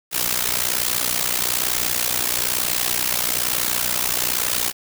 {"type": "noise with amplitude modulation", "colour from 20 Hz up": "white", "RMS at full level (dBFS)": -18, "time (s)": [0.11, 4.73], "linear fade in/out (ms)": 50, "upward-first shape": "sine", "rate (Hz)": 61.1, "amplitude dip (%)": 85, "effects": []}